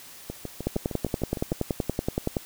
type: two click trains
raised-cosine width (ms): 2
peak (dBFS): -19 / -11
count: 9 / 19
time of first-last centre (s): 0.3-1.525 / 0.67-2.368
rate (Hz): 6.53 / 10.6
effects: white hiss -46 dBFS RMS until 2.45 s

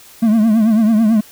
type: tone with vibrato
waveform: triangle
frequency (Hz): 220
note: A3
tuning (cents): 0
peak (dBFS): -7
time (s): 0.22-1.21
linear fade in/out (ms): 10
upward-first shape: triangle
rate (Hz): 9.1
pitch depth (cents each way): 110
effects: white hiss -42 dBFS RMS until 1.31 s

